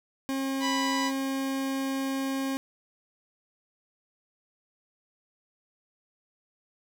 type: tone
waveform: 40% pulse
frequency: 269.5 Hz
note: C#4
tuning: 49 cents flat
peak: -27 dBFS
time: 0.29-2.57 s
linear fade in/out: 0 ms
type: harmonic tone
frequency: 987.8 Hz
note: B5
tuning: in tune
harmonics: 1 / 2 / 3 / 4 / 5 / 6 / 7 / 8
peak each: -30 / -34 / -36 / -40 / -39 / -43 / -46 / -45 dBFS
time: 0.6-1.12 s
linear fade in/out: 50 ms
effects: none